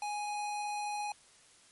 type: tone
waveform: square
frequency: 830.6 Hz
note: G#5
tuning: in tune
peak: -35 dBFS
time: 0.02-1.12 s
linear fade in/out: 2 ms
effects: white hiss -61 dBFS RMS until 1.71 s + MP3 48 kbps